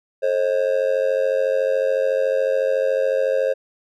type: tone with amplitude modulation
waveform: triangle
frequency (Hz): 534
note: C5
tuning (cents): +35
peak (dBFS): -11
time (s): 0.22-3.54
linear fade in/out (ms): 20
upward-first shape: sine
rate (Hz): 93.9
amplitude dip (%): 90
effects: none